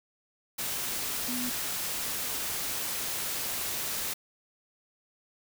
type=tone in noise; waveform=sine; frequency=246.9 Hz; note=B3; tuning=in tune; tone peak=-33 dBFS; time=1.28-1.5 s; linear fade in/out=10 ms; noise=white; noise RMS=-33 dBFS; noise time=0.58-4.14 s; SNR=-3 dB; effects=none